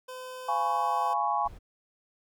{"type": "tone", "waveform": "25% pulse", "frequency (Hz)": 510, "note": "C5", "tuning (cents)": -44, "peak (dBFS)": -35, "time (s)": [0.08, 1.14], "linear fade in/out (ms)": 10}
{"type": "chord", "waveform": "sine", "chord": "C# dominant seventh", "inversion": "first", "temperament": "just", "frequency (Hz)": [693, 831.5, 997.9, 1108.7], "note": ["E#5", "G#5", "B5", "C#6"], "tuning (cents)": [-14, 2, 18, 0], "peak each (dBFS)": [-33, -28, -33, -30], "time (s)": [0.48, 1.48], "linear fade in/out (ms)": 10}
{"type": "noise", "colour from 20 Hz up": "brown", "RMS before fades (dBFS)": -45, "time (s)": [1.44, 1.59], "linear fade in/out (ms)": 20}
{"effects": []}